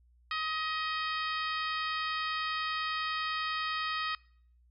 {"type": "harmonic tone with a mistuned harmonic", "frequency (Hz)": 630, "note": "D#5", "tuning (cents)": 21, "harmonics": [2, 3, 4, 5, 6, 7, 8], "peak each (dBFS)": [-34, -38, -40, -42, -44, -45, -46], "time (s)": [0.31, 4.15], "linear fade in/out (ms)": 2, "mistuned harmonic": 8, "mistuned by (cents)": -18, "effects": ["noise-tail reverb RT60 0.6 s tail -24 dB re dry", "added 60 Hz sine -61 dBFS peak until 4.7 s"]}